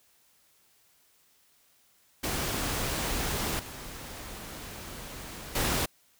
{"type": "noise with level steps", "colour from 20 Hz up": "pink", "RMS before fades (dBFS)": [-31, -42, -28], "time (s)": [2.23, 5.86], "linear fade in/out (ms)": 10, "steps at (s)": [3.59, 5.55], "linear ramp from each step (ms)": 5, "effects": ["white hiss -65 dBFS RMS until 6.19 s"]}